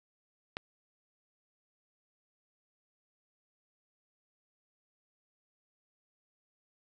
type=click; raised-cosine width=0.3 ms; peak=-19 dBFS; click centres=0.569 s; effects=none